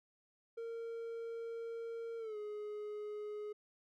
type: tone with pitch glide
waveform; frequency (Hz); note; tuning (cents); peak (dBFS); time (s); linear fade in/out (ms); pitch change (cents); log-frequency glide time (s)
triangle; 460.3 to 419.7; A#4 to G#4; -22 to +18; -39; 0.57-3.53; 10; -160; 2.18-2.37
effects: none